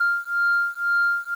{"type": "beating tone pair", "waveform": "sine", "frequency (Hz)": [1396.9, 1398.9], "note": ["F6", "F6"], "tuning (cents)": [0, 2], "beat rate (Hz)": 2, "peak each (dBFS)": [-21, -21], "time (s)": [0, 1.35], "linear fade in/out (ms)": 10, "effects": ["tanh soft clip ceiling -14 dBFS", "8-bit"]}